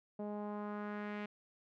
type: tone with low-pass filter sweep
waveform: sawtooth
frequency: 207.7 Hz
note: G#3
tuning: in tune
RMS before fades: -42 dBFS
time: 0.19-1.26 s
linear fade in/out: 5 ms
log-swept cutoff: 660 to 2400 Hz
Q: 1.9
effects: none